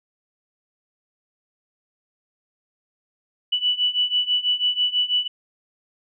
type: beating tone pair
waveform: sine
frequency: 2960 / 2966.1 Hz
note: F#7 / F#7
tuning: 0 / +4 cents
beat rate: 6.1 Hz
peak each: -23 / -21 dBFS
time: 3.52-5.28 s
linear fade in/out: 10 ms
effects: none